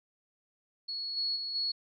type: tone with level steps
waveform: sine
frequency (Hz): 4359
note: C#8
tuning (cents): -30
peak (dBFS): -34 / -29 / -34 / -29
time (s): 0.88-1.72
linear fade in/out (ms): 10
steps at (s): 1.16 / 1.35 / 1.54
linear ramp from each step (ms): 20
effects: none